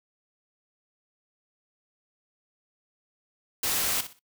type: noise with echo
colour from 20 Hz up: white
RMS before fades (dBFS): -27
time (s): 3.63-4.01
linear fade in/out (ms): 5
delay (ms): 61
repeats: 3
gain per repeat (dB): -12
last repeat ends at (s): 4.193
effects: noise-tail reverb RT60 0.1 s tail -21 dB re dry